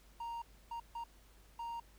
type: tone bursts at uneven times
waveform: triangle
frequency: 932.3 Hz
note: A#5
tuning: in tune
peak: -38 dBFS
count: 4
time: 0.2-0.42 / 0.71-0.8 / 0.95-1.04 / 1.59-1.8 s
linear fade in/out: 5 ms
effects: added 50 Hz sine -61 dBFS peak until 1.98 s + pink hiss -66 dBFS RMS until 1.98 s